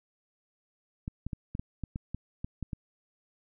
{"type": "clicks", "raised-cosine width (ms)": 5, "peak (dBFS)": -22, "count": 11, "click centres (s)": [1.079, 1.266, 1.332, 1.551, 1.595, 1.837, 1.959, 2.146, 2.445, 2.627, 2.732], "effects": []}